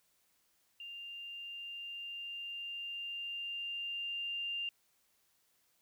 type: tone with level ramp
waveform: sine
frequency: 2794 Hz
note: F7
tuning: in tune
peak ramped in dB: -44 to -35 dBFS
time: 0.8-4.69 s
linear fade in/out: 2 ms
effects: white hiss -74 dBFS RMS until 5.81 s